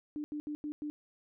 sine tone bursts at uneven times, 297.9 Hz, D4, 25 cents sharp, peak -35 dBFS, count 5, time 0.16-0.24 / 0.32-0.4 / 0.47-0.55 / 0.64-0.72 / 0.82-0.9 s, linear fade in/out 0 ms, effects none

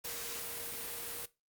sine tone in noise, 469.2 Hz, A#4, 11 cents sharp, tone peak -51 dBFS, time 0.04-1.26 s, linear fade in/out 10 ms, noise white, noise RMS -41 dBFS, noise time 0.04-1.26 s, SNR -13 dB, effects noise-tail reverb RT60 0.2 s tail -17 dB re dry + Opus 48 kbps

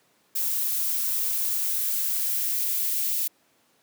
violet noise with high-pass filter sweep, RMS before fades -26 dBFS, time 0.35-3.28 s, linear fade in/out 10 ms, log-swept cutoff 600 to 2400 Hz, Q 1.3, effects pink hiss -64 dBFS RMS until 3.82 s + high-pass 200 Hz 12 dB/octave

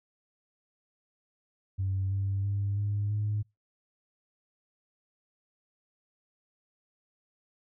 sine tone with pitch steps, 95.9 / 98.08 / 100.32 / 102.61 / 104.94 Hz, G2 / G2 / G2 / G#2 / G#2, -37 / +1 / +41 / -20 / +18 cents, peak -26 dBFS, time 1.78-3.43 s, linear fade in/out 20 ms, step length 330 ms, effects noise-tail reverb RT60 0.2 s tail -24 dB re dry + tanh soft clip ceiling -23 dBFS

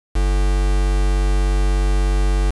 triangle tone with quantisation, 48.33 Hz, G1, 24 cents flat, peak -12 dBFS, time 0.15-2.51 s, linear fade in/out 10 ms, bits 4, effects resampled to 24000 Hz

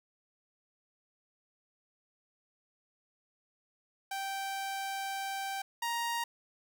sawtooth tone pair in turn, 781 / 937.2 Hz, G5 / A#5, -7 / +9 cents, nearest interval minor third, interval 316 cents, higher second, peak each -31 / -28 dBFS, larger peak second, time 4.11-5.62 / 5.82-6.24 s, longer first, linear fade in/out 5 ms, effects none

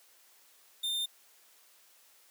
45% pulse tone, 3614 Hz, A7, 46 cents sharp, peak -31 dBFS, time 0.83-1.06 s, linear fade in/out 10 ms, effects white hiss -62 dBFS RMS until 2.3 s + high-pass 400 Hz 12 dB/octave

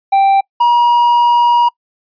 triangle tone pair in turn, 784 / 955.5 Hz, G5 / A#5, 0 / +43 cents, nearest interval minor third, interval 343 cents, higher second, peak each -5 dBFS, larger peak neither, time 0.12-0.41 / 0.6-1.69 s, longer second, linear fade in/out 10 ms, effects noise-tail reverb RT60 0.1 s tail -26 dB re dry + resampled to 11025 Hz

